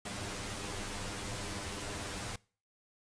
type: noise with comb filter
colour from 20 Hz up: pink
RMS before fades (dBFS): -40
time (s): 0.05-2.36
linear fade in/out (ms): 5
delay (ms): 10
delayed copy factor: +0.9
effects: noise-tail reverb RT60 0.4 s tail -23 dB re dry + resampled to 22050 Hz